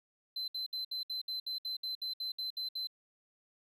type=tone bursts; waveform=triangle; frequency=4064 Hz; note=B7; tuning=49 cents sharp; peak=-34 dBFS; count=14; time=0.36-2.872 s; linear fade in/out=5 ms; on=120 ms; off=64 ms; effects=none

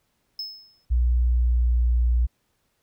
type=tone with exponential decay; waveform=triangle; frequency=5200 Hz; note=E8; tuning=24 cents flat; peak=-26 dBFS; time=0.39-0.85 s; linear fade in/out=2 ms; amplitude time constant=100 ms
type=tone with pitch glide; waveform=sine; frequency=60.4 to 59.84 Hz; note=B1 to A#1; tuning=-38 to +46 cents; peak=-17 dBFS; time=0.9-2.27 s; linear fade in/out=20 ms; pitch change=-16 cents; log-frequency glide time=1.34-1.75 s
effects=pink hiss -71 dBFS RMS until 2.82 s

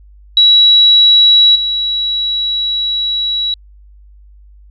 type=tone with level steps; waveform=sine; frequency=3900 Hz; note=B7; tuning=23 cents flat; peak=-4 / -13 dBFS; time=0.37-3.54 s; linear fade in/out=2 ms; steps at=1.55 s; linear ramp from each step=10 ms; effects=added 50 Hz sine -38 dBFS peak until 4.7 s

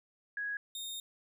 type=tone pair in turn; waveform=sine / sawtooth; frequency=1661.2 / 3680 Hz; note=G#6 / A#7; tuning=0 / -23 cents; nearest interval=octave + major second; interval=1377 cents; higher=second; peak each=-34 / -36 dBFS; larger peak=first; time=0.37-0.57 / 0.75-1 s; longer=second; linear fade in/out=2 ms; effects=none

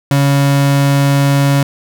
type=tone; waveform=35% pulse; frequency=140 Hz; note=C#3; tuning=18 cents sharp; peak=-7 dBFS; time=0.11-1.63 s; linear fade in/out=2 ms; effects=none

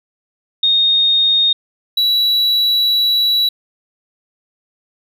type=tone pair in turn; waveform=sine / triangle; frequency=3701 / 3921 Hz; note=A#7 / B7; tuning=-13 / -13 cents; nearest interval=minor second; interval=100 cents; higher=second; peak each=-10 dBFS; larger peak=neither; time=0.63-1.53 / 1.97-3.49 s; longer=second; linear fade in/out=5 ms; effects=none

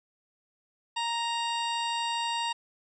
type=harmonic tone; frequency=932.3 Hz; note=A#5; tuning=in tune; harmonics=1 / 2 / 3 / 4 / 5 / 6 / 8 / 9; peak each=-30 / -40 / -35 / -37 / -42 / -50 / -46 / -47 dBFS; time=0.96-2.53 s; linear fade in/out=10 ms; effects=none

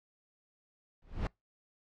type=noise with exponential growth; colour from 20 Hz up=brown; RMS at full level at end=-25 dBFS; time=1.02-1.27 s; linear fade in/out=2 ms; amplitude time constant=54 ms; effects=noise-tail reverb RT60 0.2 s tail -26 dB re dry + low-pass 4000 Hz 12 dB/octave

